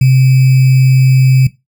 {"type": "tone with sample-and-hold", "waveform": "sine", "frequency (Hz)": 130.81, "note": "C3", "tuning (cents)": 0, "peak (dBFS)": -4, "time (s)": [0.01, 1.47], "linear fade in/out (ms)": 5, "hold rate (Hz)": 2450, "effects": ["noise-tail reverb RT60 0.2 s tail -17 dB re dry"]}